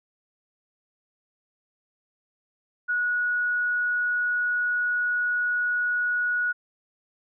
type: tone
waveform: sine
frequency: 1460 Hz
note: F#6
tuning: 24 cents flat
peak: -22 dBFS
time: 2.88-6.53 s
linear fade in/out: 20 ms
effects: none